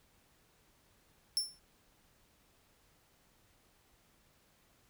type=tone with exponential decay; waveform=sawtooth; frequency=5390 Hz; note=E8; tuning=38 cents sharp; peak=-24 dBFS; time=1.37-1.59 s; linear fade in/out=0 ms; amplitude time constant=46 ms; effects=pink hiss -69 dBFS RMS until 4.89 s